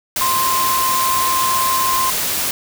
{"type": "tone in noise", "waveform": "sine", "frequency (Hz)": 1046.5, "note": "C6", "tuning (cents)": 0, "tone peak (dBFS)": -16, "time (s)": [0.21, 2.1], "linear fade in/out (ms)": 2, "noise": "white", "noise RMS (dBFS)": -20, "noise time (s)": [0.16, 2.51], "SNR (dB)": 1, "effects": []}